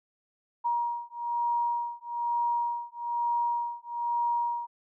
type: beating tone pair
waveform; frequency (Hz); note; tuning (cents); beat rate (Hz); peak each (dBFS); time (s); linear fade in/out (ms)
sine; 948 / 949.1; A#5 / A#5; +29 / +31; 1.1; -30; 0.64-4.67; 20
effects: none